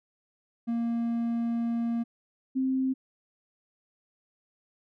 triangle / sine tone pair in turn, 233.1 / 262.5 Hz, A#3 / C4, 0 / +6 cents, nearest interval major second, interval 206 cents, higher second, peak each -24 / -24 dBFS, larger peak neither, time 0.67-2.04 / 2.55-2.94 s, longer first, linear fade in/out 20 ms, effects none

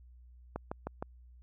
click train, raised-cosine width 1 ms, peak -22 dBFS, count 4, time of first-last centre 0.56-1.025 s, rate 6.45 Hz, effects added 61 Hz sine -53 dBFS peak until 1.42 s

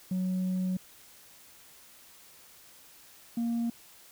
sine tone pair in turn, 185 / 233.7 Hz, F#3 / A#3, 0 / +5 cents, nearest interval major third, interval 405 cents, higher second, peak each -25 dBFS, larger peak neither, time 0.11-0.77 / 3.37-3.7 s, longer first, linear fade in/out 5 ms, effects tanh soft clip ceiling -26 dBFS + white hiss -55 dBFS RMS until 4.11 s

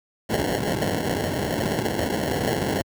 violet noise with sample-and-hold, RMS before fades -24 dBFS, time 0.29-2.82 s, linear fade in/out 10 ms, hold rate 1225 Hz, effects high-pass 80 Hz 12 dB/octave

